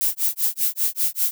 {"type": "noise with tremolo", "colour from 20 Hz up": "violet", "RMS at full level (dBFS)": -19, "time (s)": [0.01, 1.31], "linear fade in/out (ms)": 0, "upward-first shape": "sine", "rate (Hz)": 5.1, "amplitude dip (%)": 100, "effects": []}